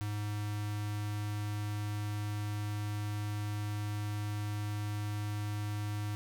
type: tone with notch filter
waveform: square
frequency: 104.5 Hz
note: G#2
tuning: 11 cents sharp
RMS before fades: -36 dBFS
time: 0.01-6.15 s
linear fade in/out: 0 ms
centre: 480 Hz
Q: 1.5
effects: none